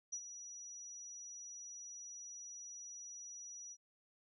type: tone with ADSR envelope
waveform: sine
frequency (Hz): 5840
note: F#8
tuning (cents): -24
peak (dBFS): -38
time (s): 0.12-3.77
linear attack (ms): 14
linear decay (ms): 66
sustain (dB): -10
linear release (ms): 51
effects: none